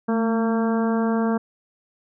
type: harmonic tone with a mistuned harmonic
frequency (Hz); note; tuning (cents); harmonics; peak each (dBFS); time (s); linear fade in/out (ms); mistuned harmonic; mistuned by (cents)
227.6; A#3; -41; 1 / 2 / 3 / 4 / 5 / 6 / 7; -20 / -26 / -30 / -32 / -34 / -36 / -37; 0.08-1.38; 10; 1; -37
effects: none